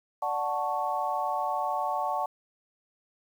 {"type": "chord", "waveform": "sine", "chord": "D major seventh", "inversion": "none", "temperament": "equal", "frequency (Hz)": [587.3, 740, 880, 1108.7], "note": ["D5", "F#5", "A5", "C#6"], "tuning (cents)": [0, 0, 0, 0], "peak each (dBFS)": [-35, -31, -31, -33], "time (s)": [0.22, 2.26], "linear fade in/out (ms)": 5, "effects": ["9-bit"]}